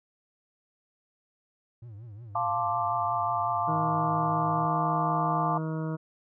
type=tone with vibrato; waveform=triangle; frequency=110 Hz; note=A2; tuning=in tune; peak=-39 dBFS; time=1.82-4.66 s; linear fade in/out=5 ms; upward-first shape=triangle; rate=5.5 Hz; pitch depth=210 cents each way
type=chord; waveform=sine; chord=D minor seventh; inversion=first; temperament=equal; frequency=698.5 / 880 / 1046.5 / 1174.7 Hz; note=F5 / A5 / C6 / D6; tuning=0 / 0 / 0 / 0 cents; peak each=-30 / -31 / -33 / -30 dBFS; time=2.35-5.58 s; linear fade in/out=5 ms
type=harmonic tone; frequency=158.6 Hz; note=D#3; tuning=33 cents sharp; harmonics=1 / 2 / 3 / 4 / 6 / 7 / 8 / 9; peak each=-30 / -36 / -40 / -42 / -46 / -47 / -48 / -49 dBFS; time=3.67-5.97 s; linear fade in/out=20 ms
effects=none